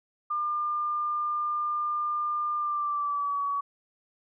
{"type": "tone with pitch glide", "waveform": "sine", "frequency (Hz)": [1200, 1132.6], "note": ["D6", "C#6"], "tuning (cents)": [37, 37], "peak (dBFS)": -26, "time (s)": [0.3, 3.61], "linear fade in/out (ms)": 10, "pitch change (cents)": -100, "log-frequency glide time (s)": [2.57, 3.42], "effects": []}